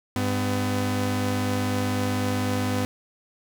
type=tone pair together; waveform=sawtooth; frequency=100 / 252 Hz; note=G2 / B3; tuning=+35 / +35 cents; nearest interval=octave + major third; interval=1600 cents; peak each=-22 / -22 dBFS; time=0.16-2.85 s; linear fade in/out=0 ms; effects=none